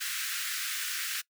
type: high-pass noise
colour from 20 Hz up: pink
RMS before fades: -34 dBFS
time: 0-1.22 s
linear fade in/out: 20 ms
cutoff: 1400 Hz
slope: 48 dB/octave
effects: noise-tail reverb RT60 0.1 s tail -21 dB re dry